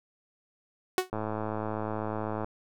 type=tone with exponential decay; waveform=sawtooth; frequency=370 Hz; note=F#4; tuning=in tune; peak=-16 dBFS; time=0.98-1.1 s; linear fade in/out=1 ms; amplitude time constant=24 ms
type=click train; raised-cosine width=1 ms; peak=-19 dBFS; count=143; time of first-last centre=1.13-2.445 s; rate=108 Hz
effects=none